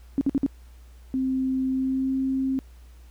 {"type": "tone bursts", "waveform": "sine", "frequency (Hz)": 275.4, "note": "C#4", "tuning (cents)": -11, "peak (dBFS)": -18, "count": 4, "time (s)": [0.18, 0.463], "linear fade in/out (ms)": 0, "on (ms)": 31, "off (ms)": 53}
{"type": "tone with pitch glide", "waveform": "sine", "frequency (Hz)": [261.9, 265.4], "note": ["C4", "C4"], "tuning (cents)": [2, 25], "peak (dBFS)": -22, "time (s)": [1.14, 2.59], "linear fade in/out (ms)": 0, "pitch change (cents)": 23, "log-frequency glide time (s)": [1.7, 2.14]}
{"effects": ["added 60 Hz sine -45 dBFS peak until 3.1 s", "pink hiss -60 dBFS RMS until 3.1 s"]}